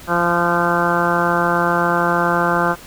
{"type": "harmonic tone with a mistuned harmonic", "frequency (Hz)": 172.9, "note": "F3", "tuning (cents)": -17, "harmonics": [1, 2, 3, 4, 5, 6, 7, 8, 9], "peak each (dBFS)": [-23, -23, -23, -23, -23, -23, -23, -23, -23], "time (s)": [0.07, 2.76], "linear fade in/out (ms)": 50, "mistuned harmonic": 9, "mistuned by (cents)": -19, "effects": ["pink hiss -39 dBFS RMS until 2.86 s"]}